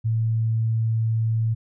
sine tone, 112.4 Hz, A2, 37 cents sharp, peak -19 dBFS, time 0.04-1.55 s, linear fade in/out 20 ms, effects none

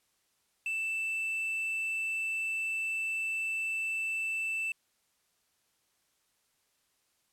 triangle tone with quantisation, 2652 Hz, E7, 10 cents sharp, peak -29 dBFS, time 0.66-4.72 s, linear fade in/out 2 ms, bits 9, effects white hiss -74 dBFS RMS until 7.32 s + low-pass 12000 Hz 12 dB/octave

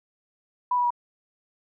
sine tone with pitch steps, 987.8 / 975.9 / 964.1 Hz, B5 / B5 / B5, 0 / -21 / -42 cents, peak -20 dBFS, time 0.71-0.905 s, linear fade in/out 5 ms, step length 65 ms, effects none

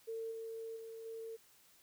sine tone with level steps, 451.2 Hz, A4, 44 cents sharp, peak -39 / -42 / -46 / -43 dBFS, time 0.07-1.37 s, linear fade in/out 20 ms, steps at 0.31 / 0.76 / 1.05 s, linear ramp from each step 10 ms, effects white hiss -66 dBFS RMS until 1.82 s

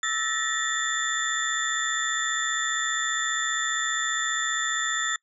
sine tone cluster, 1314 / 1770 / 1905 / 3522 / 7140 Hz, E6 / A6 / A#6 / A7 / A8, -6 / +10 / +37 / +1 / +24 cents, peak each -31 dBFS, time 0.03-5.16 s, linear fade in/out 2 ms, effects noise-tail reverb RT60 0.1 s tail -25 dB re dry

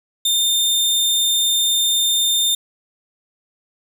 sawtooth tone, 3616 Hz, A7, 47 cents sharp, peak -12 dBFS, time 0.25-2.55 s, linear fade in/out 5 ms, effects none

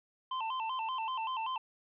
square tone with vibrato, 961 Hz, B5, 48 cents flat, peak -34 dBFS, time 0.31-1.58 s, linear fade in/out 5 ms, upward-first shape square, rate 5.2 Hz, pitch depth 130 cents each way, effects resampled to 8000 Hz + 11-bit

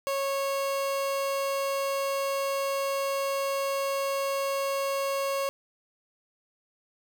30% pulse tone, 550 Hz, C#5, 14 cents flat, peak -24 dBFS, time 0.07-5.49 s, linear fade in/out 0 ms, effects none

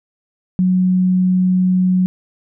sine tone, 183.9 Hz, F#3, 10 cents flat, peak -11 dBFS, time 0.59-2.06 s, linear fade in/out 0 ms, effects none

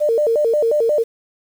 sine tone with vibrato, 523 Hz, C5, 1 cent flat, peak -13 dBFS, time 0-1.04 s, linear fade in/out 20 ms, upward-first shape square, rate 5.6 Hz, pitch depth 230 cents each way, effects 7-bit

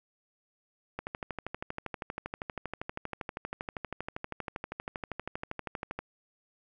click train, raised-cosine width 0.5 ms, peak -20 dBFS, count 64, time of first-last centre 0.99-5.99 s, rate 12.6 Hz, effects none

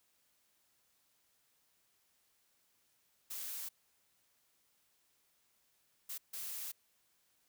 blue noise bursts at uneven times, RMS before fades -43 dBFS, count 3, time 3.3-3.69 / 6.09-6.18 / 6.33-6.72 s, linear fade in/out 10 ms, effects white hiss -75 dBFS RMS until 7.48 s

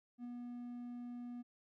triangle tone with ADSR envelope, 242.5 Hz, B3, 31 cents flat, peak -40 dBFS, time 0.18-1.43 s, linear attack 61 ms, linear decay 14 ms, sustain -2 dB, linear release 23 ms, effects none

